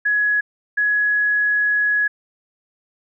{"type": "tone pair in turn", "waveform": "sine", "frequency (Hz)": [1680, 1680], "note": ["G#6", "G#6"], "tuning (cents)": [19, 19], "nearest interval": "unison", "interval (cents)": 0, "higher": "neither", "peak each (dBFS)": -15, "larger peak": "neither", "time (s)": [[0.05, 0.41], [0.77, 2.08]], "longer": "second", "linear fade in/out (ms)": 10, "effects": []}